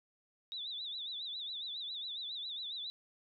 sine tone with vibrato, 3699 Hz, A#7, 14 cents flat, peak -39 dBFS, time 0.52-2.9 s, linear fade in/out 0 ms, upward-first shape sine, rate 7.3 Hz, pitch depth 130 cents each way, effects none

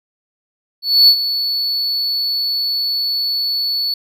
triangle tone with ADSR envelope, 4435 Hz, C#8, in tune, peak -3 dBFS, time 0.82-3.94 s, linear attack 260 ms, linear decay 72 ms, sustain -12 dB, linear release 3 ms, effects none

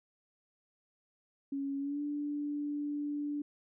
sine tone with pitch glide, 277.2 to 292 Hz, C#4 to D4, 0 to -10 cents, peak -33 dBFS, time 1.52-3.42 s, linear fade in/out 5 ms, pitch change +90 cents, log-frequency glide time 1.79-2.01 s, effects none

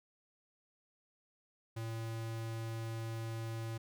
square tone, 113.3 Hz, A#2, 49 cents flat, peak -39 dBFS, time 1.76-3.78 s, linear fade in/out 10 ms, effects none

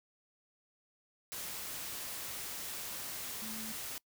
sine tone in noise, 220 Hz, A3, in tune, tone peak -45 dBFS, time 3.42-3.72 s, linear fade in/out 0 ms, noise white, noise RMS -42 dBFS, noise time 1.32-3.98 s, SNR -6 dB, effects noise-tail reverb RT60 0.1 s tail -24 dB re dry

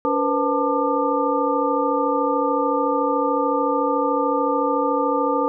sine tone cluster, 284.4 / 479.3 / 513 / 886 / 1196 Hz, C#4 / A#4 / C5 / A5 / D6, +45 / +48 / -34 / +12 / +31 cents, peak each -24 dBFS, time 0.05-5.48 s, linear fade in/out 0 ms, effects none

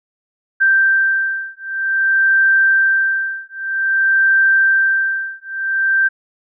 sine beating tone pair, 1568 / 1568.52 Hz, G6 / G6, 0 / +1 cents, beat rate 0.52 Hz, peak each -15 dBFS, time 0.6-6.09 s, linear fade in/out 20 ms, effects none

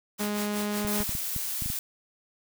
white noise with tremolo, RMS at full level -35 dBFS, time 0.18-1.14 s, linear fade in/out 20 ms, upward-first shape sine, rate 5.4 Hz, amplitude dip 80%
sawtooth tone, 207.7 Hz, G#3, in tune, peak -24 dBFS, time 0.19-1.04 s, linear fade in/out 20 ms
clicks, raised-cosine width 5 ms, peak -23 dBFS, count 8, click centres 0.849 / 1.004 / 1.093 / 1.151 / 1.363 / 1.622 / 1.66 / 1.701 s
blue noise, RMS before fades -32 dBFS, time 0.87-1.79 s, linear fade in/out 2 ms
effects none

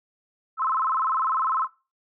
sine tone with vibrato, 1175 Hz, D6, 1 cent sharp, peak -21 dBFS, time 0.57-1.68 s, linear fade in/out 50 ms, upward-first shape square, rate 20 Hz, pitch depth 190 cents each way, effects noise-tail reverb RT60 0.3 s tail -20 dB re dry

